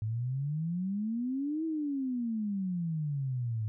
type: exponential two-way sweep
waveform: sine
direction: up then down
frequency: 105.8 to 326.7 to 105.8 Hz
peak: -30 dBFS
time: 0.02-3.68 s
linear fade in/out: 0 ms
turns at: 1.65 s
effects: none